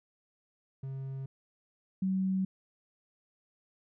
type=tone pair in turn; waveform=triangle / sine; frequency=134.4 / 189.49 Hz; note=C3 / F#3; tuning=+47 / +42 cents; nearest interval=tritone; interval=595 cents; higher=second; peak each=-34 / -27 dBFS; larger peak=second; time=0.83-1.26 / 2.02-2.45 s; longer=neither; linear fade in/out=5 ms; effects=none